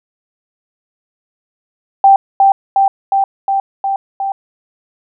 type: tone with echo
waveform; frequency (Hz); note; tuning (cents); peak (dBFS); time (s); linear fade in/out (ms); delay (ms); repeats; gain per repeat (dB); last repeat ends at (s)
sine; 784; G5; 0; -3; 2.04-2.16; 2; 360; 6; -2; 4.32
effects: none